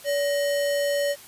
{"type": "tone with sample-and-hold", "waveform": "sine", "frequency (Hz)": 571, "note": "D5", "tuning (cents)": -49, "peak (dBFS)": -21, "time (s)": [0.04, 1.16], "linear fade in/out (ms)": 50, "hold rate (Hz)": 2450, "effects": ["white hiss -46 dBFS RMS until 1.27 s", "resampled to 32000 Hz"]}